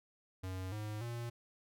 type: tone with pitch steps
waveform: square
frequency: 93.3 / 106.4 / 118.3 Hz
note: F#2 / G#2 / A#2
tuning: +15 / +42 / +26 cents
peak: -40 dBFS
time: 0.43-1.3 s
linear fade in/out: 10 ms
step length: 290 ms
effects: none